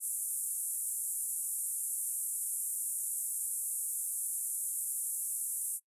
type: band-pass noise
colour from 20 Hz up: pink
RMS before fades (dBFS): -36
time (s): 0-5.8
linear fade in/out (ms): 50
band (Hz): 8400 to 12000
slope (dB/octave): 48
effects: noise-tail reverb RT60 0.1 s tail -21 dB re dry + resampled to 32000 Hz